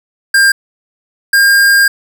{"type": "tone pair in turn", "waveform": "square", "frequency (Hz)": [1600, 1609], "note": ["G6", "G6"], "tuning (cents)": [35, 45], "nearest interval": "unison", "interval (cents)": 10, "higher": "second", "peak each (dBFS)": -6, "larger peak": "neither", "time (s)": [[0.34, 0.52], [1.33, 1.88]], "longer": "second", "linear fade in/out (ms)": 5, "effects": []}